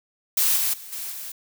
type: noise with level steps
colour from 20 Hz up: blue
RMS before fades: -20 / -23 / -40 / -32 / -35 dBFS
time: 0.37-1.32 s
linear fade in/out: 5 ms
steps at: 0.56 / 0.73 / 0.92 / 1.11 s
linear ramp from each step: 10 ms
effects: none